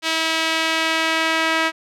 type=tone with band-pass filter sweep; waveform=sawtooth; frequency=323 Hz; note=E4; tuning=35 cents flat; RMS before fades=-20 dBFS; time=0.02-1.72 s; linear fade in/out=50 ms; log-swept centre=3300 to 2000 Hz; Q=1.1; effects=none